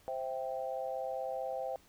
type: chord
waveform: sine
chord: C major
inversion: none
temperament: equal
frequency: 523.3 / 659.3 / 784 Hz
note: C5 / E5 / G5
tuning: 0 / 0 / 0 cents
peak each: -38 / -40 / -40 dBFS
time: 0.08-1.76 s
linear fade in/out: 0 ms
effects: pink hiss -64 dBFS RMS until 1.88 s